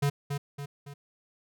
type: tone with echo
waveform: square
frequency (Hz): 142.2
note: C#3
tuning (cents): +45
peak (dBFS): -24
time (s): 0.02-0.1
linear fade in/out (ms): 10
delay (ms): 280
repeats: 3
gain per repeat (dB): -6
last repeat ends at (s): 0.94
effects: none